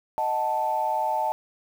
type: chord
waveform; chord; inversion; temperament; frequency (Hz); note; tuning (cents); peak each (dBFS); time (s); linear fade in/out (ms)
sine; D# diminished; none; equal; 622.3 / 740 / 880; D#5 / F#5 / A5; 0 / 0 / 0; -29 / -29 / -24; 0.18-1.32; 0
effects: tanh soft clip ceiling -13 dBFS + 8-bit